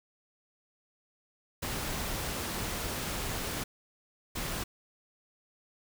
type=noise bursts at uneven times; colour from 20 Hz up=pink; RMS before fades=-35 dBFS; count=2; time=1.62-3.64 / 4.35-4.64 s; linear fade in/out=10 ms; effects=none